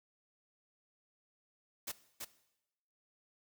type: noise with echo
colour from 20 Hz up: white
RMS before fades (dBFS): -40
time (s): 1.87-1.92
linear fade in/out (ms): 10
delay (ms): 330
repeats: 1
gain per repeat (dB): -3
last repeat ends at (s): 2.25
effects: noise-tail reverb RT60 0.9 s tail -17 dB re dry